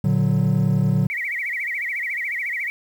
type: chord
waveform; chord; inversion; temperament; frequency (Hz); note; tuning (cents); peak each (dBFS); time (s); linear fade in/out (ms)
triangle; Bb augmented; none; equal; 116.54 / 146.83 / 185; Bb2 / D3 / F#3; 0 / 0 / 0; -19 / -17 / -18; 0.04-1.07; 5
type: tone with vibrato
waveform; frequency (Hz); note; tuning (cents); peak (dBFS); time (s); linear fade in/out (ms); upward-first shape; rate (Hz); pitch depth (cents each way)
sine; 2093; C7; 0; -23; 1.1-2.7; 0; sine; 14; 190
effects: tanh soft clip ceiling -8 dBFS + 8-bit